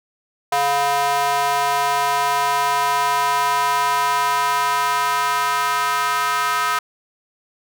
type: tone with high-pass filter sweep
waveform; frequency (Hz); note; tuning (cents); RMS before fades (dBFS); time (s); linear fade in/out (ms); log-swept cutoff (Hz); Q
square; 141.3; C#3; +34; -19; 0.52-6.79; 5; 790 to 1200; 3.6
effects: none